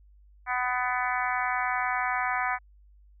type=harmonic tone; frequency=249.7 Hz; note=B3; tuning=19 cents sharp; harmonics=3 / 4 / 5 / 6 / 7 / 8 / 9; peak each=-31 / -32 / -33 / -34 / -34 / -35 / -36 dBFS; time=0.46-2.59 s; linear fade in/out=50 ms; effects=added 50 Hz sine -53 dBFS peak until 3.2 s